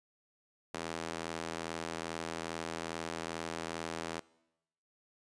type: tone with high-pass filter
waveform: sawtooth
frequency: 82.41 Hz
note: E2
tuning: in tune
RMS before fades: -40 dBFS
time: 0.74-4.2 s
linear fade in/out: 5 ms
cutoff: 340 Hz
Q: 0.65
effects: noise-tail reverb RT60 0.9 s tail -23 dB re dry + resampled to 22050 Hz